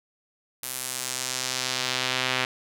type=tone with band-pass filter sweep; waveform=sawtooth; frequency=128.4 Hz; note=C3; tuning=32 cents flat; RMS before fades=-29 dBFS; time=0.63-2.45 s; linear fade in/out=2 ms; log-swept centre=12000 to 2600 Hz; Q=1.1; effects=none